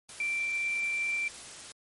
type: tone in noise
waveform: sine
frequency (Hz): 2349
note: D7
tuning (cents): 0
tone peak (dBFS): -28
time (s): 0.2-1.28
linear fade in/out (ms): 2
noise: white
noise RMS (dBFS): -45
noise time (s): 0.09-1.72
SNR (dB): +14
effects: MP3 48 kbps